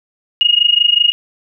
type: tone with amplitude modulation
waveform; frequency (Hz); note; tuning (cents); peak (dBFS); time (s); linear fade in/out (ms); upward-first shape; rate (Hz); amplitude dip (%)
sine; 2868; F7; +45; -5; 0.41-1.12; 0; sine; 25.3; 90
effects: none